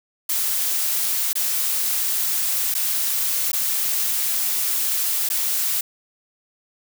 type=noise with dropouts; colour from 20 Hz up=blue; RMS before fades=-22 dBFS; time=0.29-5.81 s; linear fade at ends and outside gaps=5 ms; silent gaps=1.331-1.353 / 2.742-2.749 / 3.518-3.531 / 5.29-5.3 s; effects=none